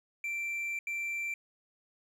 triangle tone bursts at uneven times, 2349 Hz, D7, in tune, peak -31 dBFS, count 2, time 0.24-0.79 / 0.87-1.34 s, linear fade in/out 2 ms, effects 12-bit

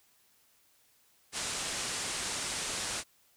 white low-pass noise, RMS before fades -36 dBFS, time 1.32-3.04 s, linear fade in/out 50 ms, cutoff 9400 Hz, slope 48 dB/octave, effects white hiss -67 dBFS RMS until 3.36 s

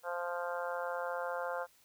harmonic tone, 174.61 Hz, F3, in tune, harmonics 3 / 4 / 5 / 6 / 7 / 8 / 9, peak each -38 / -42 / -43 / -44 / -48 / -43 / -48 dBFS, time 0.03-1.67 s, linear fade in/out 50 ms, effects white hiss -66 dBFS RMS until 1.84 s

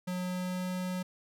square tone with pitch glide, 181.5 to 182.97 Hz, F#3 to F#3, -33 to -19 cents, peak -33 dBFS, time 0.07-1.03 s, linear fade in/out 10 ms, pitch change +14 cents, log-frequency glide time 0.19-0.7 s, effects none

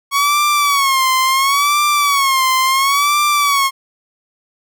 sawtooth tone with vibrato, 1108.7 Hz, C#6, in tune, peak -8 dBFS, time 0.11-3.71 s, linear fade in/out 50 ms, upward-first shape sine, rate 0.72 Hz, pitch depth 110 cents each way, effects none

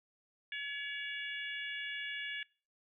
harmonic tone, 567 Hz, C#5, 39 cents sharp, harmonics 3 / 4 / 5 / 6, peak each -41 / -43 / -45 / -47 dBFS, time 0.52-2.43 s, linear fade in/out 2 ms, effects noise-tail reverb RT60 0.4 s tail -25 dB re dry

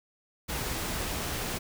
pink noise, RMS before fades -33 dBFS, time 0.48-1.59 s, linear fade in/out 20 ms, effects none

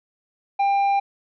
triangle tone with tanh clipping, 796 Hz, G5, 26 cents sharp, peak -18 dBFS, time 0.59-1 s, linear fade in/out 10 ms, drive 10 dB, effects none

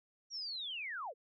sine linear sweep, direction down, 5730 to 400 Hz, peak -39 dBFS, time 0.3-1.14 s, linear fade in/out 50 ms, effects none

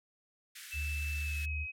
pink band-pass noise, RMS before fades -49 dBFS, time 0.55-1.46 s, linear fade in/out 10 ms, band 1500 to 15000 Hz, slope 48 dB/octave
sine tone with pitch glide, 2637 to 2537 Hz, E7 to D#7, 0 to +33 cents, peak -38 dBFS, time 0.71-1.72 s, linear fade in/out 20 ms, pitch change -67 cents, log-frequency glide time 1.2-1.54 s
sine tone, 74.6 Hz, D2, 28 cents sharp, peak -34 dBFS, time 0.73-1.67 s, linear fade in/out 50 ms
effects none

